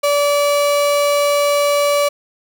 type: tone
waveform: 35% pulse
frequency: 577 Hz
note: D5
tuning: 31 cents flat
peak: -11 dBFS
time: 0.03-2.09 s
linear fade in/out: 10 ms
effects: none